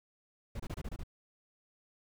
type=noise bursts; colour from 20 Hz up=brown; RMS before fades=-39 dBFS; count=7; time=0.55-1.035 s; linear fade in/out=5 ms; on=47 ms; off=26 ms; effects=none